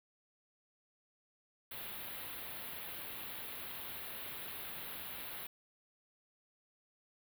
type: band-stop noise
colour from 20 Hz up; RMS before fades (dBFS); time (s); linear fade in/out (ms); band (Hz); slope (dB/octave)
white; -45; 1.71-5.47; 5; 4000 to 11000; 48
effects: none